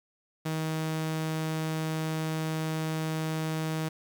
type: tone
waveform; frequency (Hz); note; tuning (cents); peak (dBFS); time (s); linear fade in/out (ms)
sawtooth; 158.4; D#3; +31; -25; 0.45-3.89; 10
effects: 9-bit